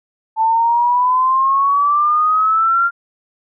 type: exponential sweep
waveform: sine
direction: up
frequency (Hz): 880 to 1396.9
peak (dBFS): -11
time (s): 0.36-2.91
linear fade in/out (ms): 50
effects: none